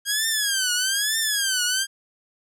10% pulse tone with vibrato, 1616 Hz, G#6, 48 cents flat, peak -12 dBFS, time 0.05-1.87 s, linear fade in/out 50 ms, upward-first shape triangle, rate 1.1 Hz, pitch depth 200 cents each way, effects none

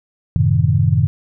sine chord, F# diminished seventh, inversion none, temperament equal, 92.5 / 110 / 130.81 / 155.56 Hz, F#2 / A2 / C3 / Eb3, 0 / 0 / 0 / 0 cents, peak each -17 dBFS, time 0.36-1.07 s, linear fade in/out 0 ms, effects none

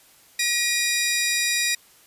15% pulse tone pair together, 1910.2 / 2434 Hz, A#6 / D#7, +42 / -39 cents, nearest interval major third, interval 419 cents, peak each -17 dBFS, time 0.39-1.75 s, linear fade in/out 5 ms, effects white hiss -54 dBFS RMS until 2.06 s + resampled to 32000 Hz

